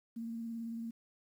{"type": "tone with vibrato", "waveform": "sine", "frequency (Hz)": 229.5, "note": "A#3", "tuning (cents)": -27, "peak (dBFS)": -38, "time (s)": [0.16, 0.91], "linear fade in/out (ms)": 10, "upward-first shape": "square", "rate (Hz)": 18, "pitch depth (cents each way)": 18, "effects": ["11-bit"]}